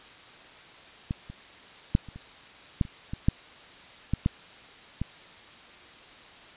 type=clicks; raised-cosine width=5 ms; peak=-16 / -28 / -7 / -30 / -29 / -10 / -29 / -20 / -7 / -12 / -10 / -16 dBFS; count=12; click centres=1.109 / 1.3 / 1.951 / 2.087 / 2.16 / 2.812 / 2.852 / 3.135 / 3.285 / 4.136 / 4.261 / 5.016 s; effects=white hiss -49 dBFS RMS until 6.56 s + resampled to 8000 Hz